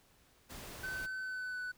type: noise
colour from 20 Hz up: pink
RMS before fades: -48 dBFS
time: 0.49-1.07 s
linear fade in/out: 20 ms
type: tone with pitch glide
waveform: triangle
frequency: 1523 to 1490.8 Hz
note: F#6 to F#6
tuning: +50 to +13 cents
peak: -36 dBFS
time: 0.83-1.72 s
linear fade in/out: 10 ms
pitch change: -37 cents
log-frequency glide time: 1.2-1.61 s
effects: pink hiss -67 dBFS RMS until 1.77 s